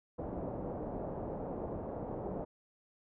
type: low-pass noise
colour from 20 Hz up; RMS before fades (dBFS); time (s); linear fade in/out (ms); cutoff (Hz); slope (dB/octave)
white; -40; 0.18-2.45; 10; 680; 24
effects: none